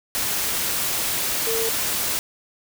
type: tone in noise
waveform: sine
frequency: 452.9 Hz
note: A#4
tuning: 50 cents flat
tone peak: -24 dBFS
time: 1.47-1.69 s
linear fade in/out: 0 ms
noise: white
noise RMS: -24 dBFS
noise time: 0.15-2.19 s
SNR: -3 dB
effects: none